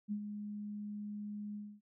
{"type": "tone with ADSR envelope", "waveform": "sine", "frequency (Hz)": 207.7, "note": "G#3", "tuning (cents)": 0, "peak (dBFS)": -33, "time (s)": [0.08, 1.81], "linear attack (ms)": 38, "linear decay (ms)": 77, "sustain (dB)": -7, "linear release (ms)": 260, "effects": []}